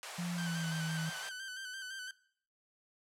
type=high-pass noise; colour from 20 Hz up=pink; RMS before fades=-45 dBFS; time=0.03-1.29 s; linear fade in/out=0 ms; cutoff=620 Hz; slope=24 dB/octave
type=tone with pitch glide; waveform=sine; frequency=174.61 to 161.05 Hz; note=F3 to E3; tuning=0 to -40 cents; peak=-35 dBFS; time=0.18-1.1 s; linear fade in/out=10 ms; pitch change=-140 cents; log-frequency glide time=0.33-0.74 s
type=tone with vibrato; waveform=sawtooth; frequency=1534 Hz; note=G6; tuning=38 cents flat; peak=-38 dBFS; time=0.38-2.11 s; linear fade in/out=2 ms; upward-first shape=square; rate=5.9 Hz; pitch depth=40 cents each way
effects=noise-tail reverb RT60 0.6 s tail -20 dB re dry + low-pass 10000 Hz 12 dB/octave